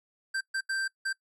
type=tone bursts at uneven times; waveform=square; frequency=1568 Hz; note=G6; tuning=in tune; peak=-29 dBFS; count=4; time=0.34-0.41 / 0.54-0.61 / 0.69-0.88 / 1.05-1.13 s; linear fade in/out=10 ms; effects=noise-tail reverb RT60 0.1 s tail -21 dB re dry + low-pass 9000 Hz 12 dB/octave